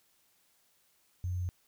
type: tone with sample-and-hold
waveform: sine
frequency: 89.7 Hz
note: F2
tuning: 47 cents sharp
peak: -31 dBFS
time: 1.24-1.49 s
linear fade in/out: 0 ms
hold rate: 6300 Hz
effects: white hiss -70 dBFS RMS until 1.67 s